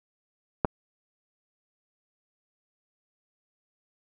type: clicks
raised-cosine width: 1 ms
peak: -7 / -21 dBFS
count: 2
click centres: 0.648 / 0.653 s
effects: none